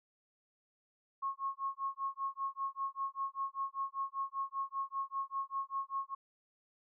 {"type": "tone with tremolo", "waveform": "sine", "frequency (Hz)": 1090, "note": "C#6", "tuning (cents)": -29, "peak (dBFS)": -32, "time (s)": [1.22, 6.15], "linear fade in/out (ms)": 10, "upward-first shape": "sine", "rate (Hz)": 5.1, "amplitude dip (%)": 100, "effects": []}